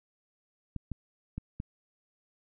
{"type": "clicks", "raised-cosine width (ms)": 5, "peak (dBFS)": -23, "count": 4, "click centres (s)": [0.763, 0.917, 1.38, 1.601], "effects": []}